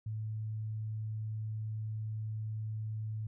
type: tone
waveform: sine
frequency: 108.8 Hz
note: A2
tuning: 19 cents flat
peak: -35 dBFS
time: 0.06-3.27 s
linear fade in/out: 5 ms
effects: none